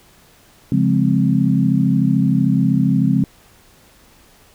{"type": "chord", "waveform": "sine", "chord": "Db major seventh", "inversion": "none", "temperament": "equal", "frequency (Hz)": [138.59, 174.61, 207.7, 261.6], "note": ["Db3", "F3", "Ab3", "C4"], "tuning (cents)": [0, 0, 0, 0], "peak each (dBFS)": -18, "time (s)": [0.72, 3.24], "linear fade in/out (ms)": 2, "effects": ["pink hiss -50 dBFS RMS until 4.54 s"]}